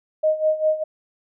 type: tone with tremolo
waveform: sine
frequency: 622.3 Hz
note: D#5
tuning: in tune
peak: -14 dBFS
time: 0.23-0.84 s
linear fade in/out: 10 ms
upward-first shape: sine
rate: 5 Hz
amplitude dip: 80%
effects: none